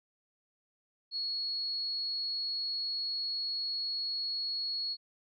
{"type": "tone", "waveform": "sine", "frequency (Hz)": 4342, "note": "C#8", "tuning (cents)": -37, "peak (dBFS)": -32, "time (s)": [1.11, 4.97], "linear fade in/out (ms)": 50, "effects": []}